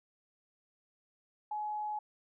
sine tone, 845 Hz, G#5, 30 cents sharp, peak -34 dBFS, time 1.51-1.99 s, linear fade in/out 5 ms, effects none

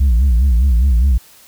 sine tone with vibrato, 62.7 Hz, B1, 27 cents sharp, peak -6 dBFS, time 0-1.18 s, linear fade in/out 10 ms, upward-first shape sine, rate 4.9 Hz, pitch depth 190 cents each way, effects tanh soft clip ceiling -8 dBFS + white hiss -45 dBFS RMS until 1.47 s

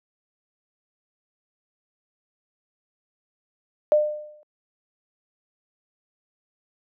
sine tone with exponential decay, 602 Hz, D5, 43 cents sharp, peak -11 dBFS, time 3.92-4.43 s, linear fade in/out 0 ms, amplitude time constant 110 ms, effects high-pass 400 Hz 12 dB/octave

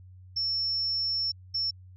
sine tone bursts at uneven times, 5400 Hz, E8, 41 cents sharp, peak -26 dBFS, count 2, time 0.36-1.32 / 1.54-1.71 s, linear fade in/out 10 ms, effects added 92 Hz sine -47 dBFS peak until 1.96 s

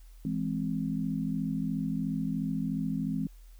sine chord, E augmented, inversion none, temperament equal, 164.81 / 207.7 / 261.6 Hz, E3 / G#3 / B#3, 0 / 0 / 0 cents, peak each -33 dBFS, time 0.25-3.27 s, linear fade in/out 2 ms, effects added 41 Hz sine -48 dBFS peak until 3.59 s + white hiss -65 dBFS RMS until 3.59 s

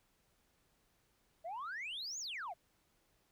sine exponential two-way sweep, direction up then down, 626 to 7040 to 626 Hz, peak -39 dBFS, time 1.44-2.54 s, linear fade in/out 20 ms, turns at 2.19 s, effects tanh soft clip ceiling -38 dBFS + pink hiss -75 dBFS RMS until 3.31 s

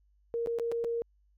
sine tone with dropouts, 466.2 Hz, A#4, in tune, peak -29 dBFS, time 0.34-1.02 s, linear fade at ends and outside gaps 0 ms, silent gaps 0.461-0.472 / 0.587-0.597 / 0.716-0.721 / 0.841-0.846 s, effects added 50 Hz sine -64 dBFS peak until 1.37 s

